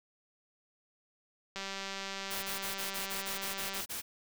click train, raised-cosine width 0.2 ms, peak -22 dBFS, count 439, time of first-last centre 1.56-3.806 s, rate 195 Hz
white noise bursts, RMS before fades -39 dBFS, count 11, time 2.3-4.02 s, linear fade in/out 20 ms, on 130 ms, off 29 ms
effects none

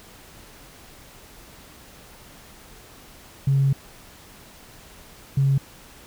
sine tone pair in turn, 137.1 / 137.1 Hz, C#3 / C#3, -19 / -19 cents, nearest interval unison, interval 0 cents, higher neither, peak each -15 dBFS, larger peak neither, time 3.47-3.73 / 5.37-5.58 s, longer first, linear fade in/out 5 ms, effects tanh soft clip ceiling -11 dBFS + pink hiss -47 dBFS RMS until 6.06 s

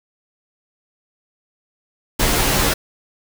pink noise with comb filter, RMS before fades -17 dBFS, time 2.19-2.74 s, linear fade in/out 10 ms, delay 12 ms, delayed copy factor -0.9, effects none

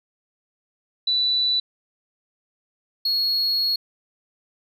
sine / triangle tone pair in turn, 3968 / 4323 Hz, B7 / C#8, +7 / -44 cents, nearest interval minor second, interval 149 cents, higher second, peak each -18 dBFS, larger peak neither, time 1.07-1.6 / 3.05-3.76 s, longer second, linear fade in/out 5 ms, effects none

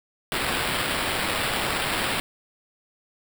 blue noise with sample-and-hold, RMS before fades -26 dBFS, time 0.32-2.2 s, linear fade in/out 0 ms, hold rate 6300 Hz, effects none

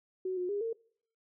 sine tone with pitch steps, 372.7 / 360.5 / 406.9 / 455.3 Hz, F#4 / F#4 / G#4 / A#4, +13 / -45 / -35 / -41 cents, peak -31 dBFS, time 0.25-0.73 s, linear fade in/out 5 ms, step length 120 ms, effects noise-tail reverb RT60 0.6 s tail -24 dB re dry

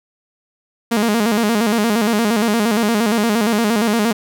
sawtooth tone with vibrato, 220 Hz, A3, in tune, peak -10 dBFS, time 0.91-4.13 s, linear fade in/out 10 ms, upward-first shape square, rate 8.6 Hz, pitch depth 100 cents each way, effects none

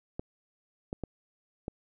clicks, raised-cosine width 2 ms, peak -21 dBFS, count 4, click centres 0.195 / 0.929 / 1.037 / 1.681 s, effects none

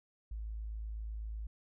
sine tone, 54 Hz, A1, 32 cents flat, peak -38 dBFS, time 0.31-1.47 s, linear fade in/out 5 ms, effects none

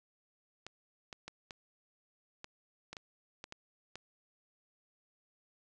clicks, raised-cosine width 0.2 ms, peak -27 dBFS, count 10, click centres 0.666 / 1.128 / 1.28 / 1.508 / 2.444 / 2.93 / 2.968 / 3.441 / 3.524 / 3.956 s, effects resampled to 22050 Hz

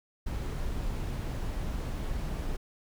brown noise, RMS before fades -33 dBFS, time 0.26-2.57 s, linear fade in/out 10 ms, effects none

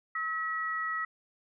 sine tone pair together, 1288.4 / 1927 Hz, E6 / B6, -40 / -43 cents, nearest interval perfect fifth, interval 697 cents, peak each -33 / -33 dBFS, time 0.15-1.05 s, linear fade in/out 5 ms, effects none

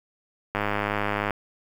click train, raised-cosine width 0.5 ms, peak -10 dBFS, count 79, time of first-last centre 0.55-1.307 s, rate 103 Hz, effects 7-bit

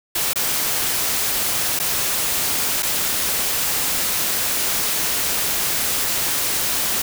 white noise with dropouts, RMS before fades -21 dBFS, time 0.15-7.02 s, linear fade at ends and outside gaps 5 ms, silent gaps 0.334-0.357 / 1.791-1.798 / 2.825-2.829 s, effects none

